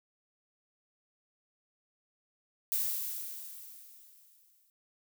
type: noise with exponential decay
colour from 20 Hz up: violet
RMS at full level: -30 dBFS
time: 2.72-4.7 s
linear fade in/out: 0 ms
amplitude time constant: 430 ms
effects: none